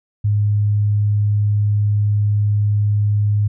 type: tone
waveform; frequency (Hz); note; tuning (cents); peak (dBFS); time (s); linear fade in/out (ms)
sine; 103.83; G#2; 0; -13; 0.24-3.48; 10
effects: none